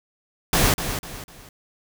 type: noise with echo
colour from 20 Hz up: pink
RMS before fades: -18 dBFS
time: 0.53-0.74 s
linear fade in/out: 2 ms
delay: 250 ms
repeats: 3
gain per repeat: -9 dB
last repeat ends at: 1.49 s
effects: none